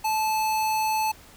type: tone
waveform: square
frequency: 870 Hz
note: A5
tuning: 20 cents flat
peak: -23 dBFS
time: 0.04-1.12 s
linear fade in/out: 10 ms
effects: pink hiss -50 dBFS RMS until 1.36 s